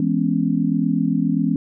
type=chord; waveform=sine; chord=C# minor seventh; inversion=first; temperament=just; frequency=166.31 / 207.9 / 249.5 / 277.2 Hz; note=E3 / G#3 / B3 / C#4; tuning=+16 / +2 / +18 / 0 cents; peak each=-22 dBFS; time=0-1.56 s; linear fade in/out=2 ms; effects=none